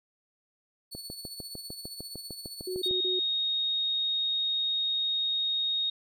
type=tone with tremolo; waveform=sawtooth; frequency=4435 Hz; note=C#8; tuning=in tune; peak=-35 dBFS; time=0.91-2.89 s; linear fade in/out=20 ms; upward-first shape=sine; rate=15 Hz; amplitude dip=50%
type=click train; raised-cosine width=2 ms; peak=-27 dBFS; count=14; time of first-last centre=0.95-2.911 s; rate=6.63 Hz
type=tone bursts; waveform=sine; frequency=370 Hz; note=F#4; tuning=in tune; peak=-31 dBFS; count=3; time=2.67-3.194 s; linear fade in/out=5 ms; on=150 ms; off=37 ms
type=tone; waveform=sine; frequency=3729 Hz; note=A#7; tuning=in tune; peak=-26 dBFS; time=2.83-5.9 s; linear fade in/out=5 ms
effects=none